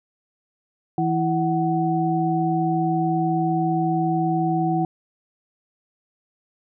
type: tone cluster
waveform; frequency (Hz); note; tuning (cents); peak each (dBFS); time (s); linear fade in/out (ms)
sine; 164.1 / 329.6 / 745; E3 / E4 / F#5; -8 / 0 / +12; -23; 0.98-4.85; 2
effects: none